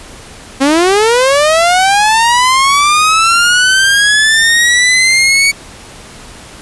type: linear sweep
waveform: sawtooth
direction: up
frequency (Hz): 261.6 to 2254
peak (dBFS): -3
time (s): 0.6-5.52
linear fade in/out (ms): 20
effects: pink hiss -33 dBFS RMS until 6.61 s + resampled to 24000 Hz